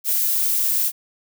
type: noise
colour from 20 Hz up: violet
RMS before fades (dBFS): -20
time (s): 0.04-0.92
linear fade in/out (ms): 50
effects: none